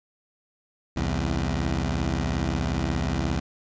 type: beating tone pair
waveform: 15% pulse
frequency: 65.41 / 82.41 Hz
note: C2 / E2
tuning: 0 / 0 cents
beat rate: 17 Hz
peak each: -20 / -21 dBFS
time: 0.96-3.4 s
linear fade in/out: 10 ms
effects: resampled to 16000 Hz